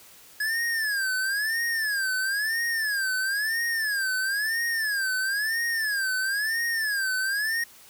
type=tone with vibrato; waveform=square; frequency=1681 Hz; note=G#6; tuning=20 cents sharp; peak=-25 dBFS; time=0.4-7.64 s; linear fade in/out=5 ms; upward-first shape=sine; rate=1 Hz; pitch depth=180 cents each way; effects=white hiss -51 dBFS RMS until 7.89 s